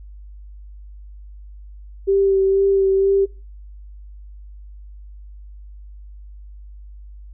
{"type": "tone with vibrato", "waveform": "sine", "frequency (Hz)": 389.6, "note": "G4", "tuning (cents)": -11, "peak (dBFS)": -13, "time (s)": [2.07, 3.26], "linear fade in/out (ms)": 20, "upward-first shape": "sine", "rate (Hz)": 2.1, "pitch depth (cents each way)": 19, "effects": ["noise-tail reverb RT60 0.3 s tail -21 dB re dry", "added 50 Hz sine -36 dBFS peak until 7.33 s"]}